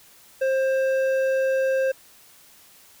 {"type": "tone with hard clipping", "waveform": "sine", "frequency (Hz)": 530, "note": "C5", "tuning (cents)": 22, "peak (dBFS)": -21, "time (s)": [0.41, 1.92], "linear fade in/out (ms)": 10, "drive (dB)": 8, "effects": ["white hiss -52 dBFS RMS until 3 s"]}